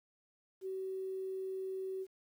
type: tone with quantisation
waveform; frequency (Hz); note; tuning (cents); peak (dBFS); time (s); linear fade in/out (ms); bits
sine; 380; F#4; +46; -37; 0.61-2.07; 50; 11
effects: none